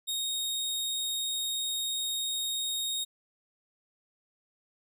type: tone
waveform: sawtooth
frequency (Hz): 3729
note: A#7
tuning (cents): 0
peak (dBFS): -27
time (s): 0.07-3.05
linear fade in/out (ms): 20
effects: none